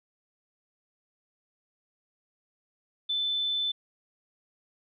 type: tone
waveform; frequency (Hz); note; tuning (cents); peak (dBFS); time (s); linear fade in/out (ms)
sine; 3520; A7; 0; -26; 3.09-3.72; 10
effects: none